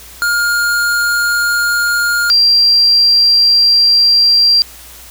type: tone pair in turn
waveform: square / sine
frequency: 1415 / 4738 Hz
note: F6 / D8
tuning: +22 / +14 cents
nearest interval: octave + major sixth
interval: 2092 cents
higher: second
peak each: -12 / -6 dBFS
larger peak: second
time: 0.22-2.3 / 2.3-4.62 s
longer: second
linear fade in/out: 0 ms
effects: added 60 Hz sine -41 dBFS peak until 5.1 s + white hiss -36 dBFS RMS until 5.1 s